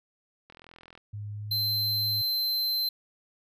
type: click train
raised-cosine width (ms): 0.3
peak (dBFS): -33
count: 21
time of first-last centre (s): 0.5-0.976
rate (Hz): 42
type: tone with pitch glide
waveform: sine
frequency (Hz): 103.83 to 105.77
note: G#2 to G#2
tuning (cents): 0 to +32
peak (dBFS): -34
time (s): 1.13-2.22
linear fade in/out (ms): 10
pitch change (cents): +32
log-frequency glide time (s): 1.31-1.58
type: tone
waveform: square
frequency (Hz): 4100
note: C8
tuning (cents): -36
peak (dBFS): -26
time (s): 1.51-2.89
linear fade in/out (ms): 5
effects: none